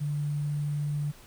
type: tone with sample-and-hold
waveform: sine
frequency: 146.83 Hz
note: D3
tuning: in tune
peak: -27 dBFS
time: 0-1.12 s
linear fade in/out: 20 ms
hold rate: 8820 Hz
effects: pink hiss -53 dBFS RMS until 1.26 s